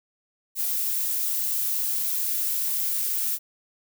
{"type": "noise with high-pass filter sweep", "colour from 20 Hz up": "violet", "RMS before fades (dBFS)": -26, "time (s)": [0.55, 3.39], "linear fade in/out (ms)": 50, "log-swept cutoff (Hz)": [220, 1400], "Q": 1.1, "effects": []}